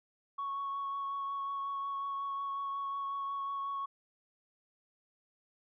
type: tone with vibrato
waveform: sine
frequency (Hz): 1108.7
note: C#6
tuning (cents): 0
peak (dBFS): -33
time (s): 0.38-3.86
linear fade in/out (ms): 10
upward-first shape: triangle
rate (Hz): 5.5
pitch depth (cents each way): 14
effects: tanh soft clip ceiling -31 dBFS